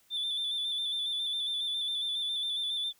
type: tone with vibrato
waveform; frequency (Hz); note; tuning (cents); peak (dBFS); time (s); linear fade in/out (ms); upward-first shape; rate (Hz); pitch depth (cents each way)
sine; 3520; A7; 0; -28; 0.1-2.93; 50; square; 7.3; 29
effects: tanh soft clip ceiling -28 dBFS + white hiss -66 dBFS RMS until 2.99 s